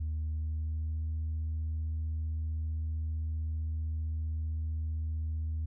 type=tone with pitch glide; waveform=sine; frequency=77.78 to 78.87 Hz; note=D#2 to D#2; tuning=0 to +24 cents; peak=-29 dBFS; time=0-5.66 s; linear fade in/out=10 ms; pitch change=+24 cents; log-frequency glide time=0.34-1.06 s; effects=tanh soft clip ceiling -29 dBFS